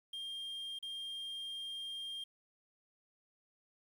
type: tone with dropouts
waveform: triangle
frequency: 3205 Hz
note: G7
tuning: 38 cents sharp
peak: -39 dBFS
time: 0.13-2.24 s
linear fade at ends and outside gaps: 5 ms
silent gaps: 0.789-0.826 s
effects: 11-bit